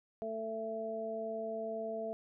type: harmonic tone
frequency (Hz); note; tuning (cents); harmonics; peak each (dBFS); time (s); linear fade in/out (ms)
222; A3; +16; 1 / 2 / 3; -45 / -41 / -38; 0.22-2.13; 0
effects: none